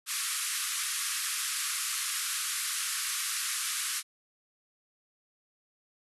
white band-pass noise, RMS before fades -33 dBFS, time 0.06-4.03 s, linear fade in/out 50 ms, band 1100 to 12000 Hz, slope 96 dB/octave, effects none

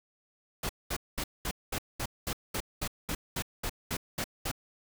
pink noise bursts, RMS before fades -33 dBFS, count 15, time 0.63-4.515 s, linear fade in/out 5 ms, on 63 ms, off 210 ms, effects none

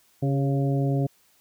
harmonic tone with a mistuned harmonic, 138.59 Hz, C#3, in tune, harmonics 1 / 2 / 3 / 4 / 5, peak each -22 / -28 / -32 / -34 / -36 dBFS, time 0.22-1.07 s, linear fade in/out 10 ms, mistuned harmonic 3, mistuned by -43 cents, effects white hiss -62 dBFS RMS until 1.4 s

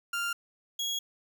30% pulse tone pair in turn, 1395 / 3318 Hz, F6 / G#7, -2 / -2 cents, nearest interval octave + minor third, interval 1500 cents, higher second, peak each -27 dBFS, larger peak neither, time 0.13-0.33 / 0.79-0.99 s, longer neither, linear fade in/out 5 ms, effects none

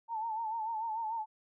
sine tone with vibrato, 893 Hz, A5, 25 cents sharp, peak -33 dBFS, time 0.08-1.26 s, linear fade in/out 50 ms, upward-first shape sine, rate 6.8 Hz, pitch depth 70 cents each way, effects none

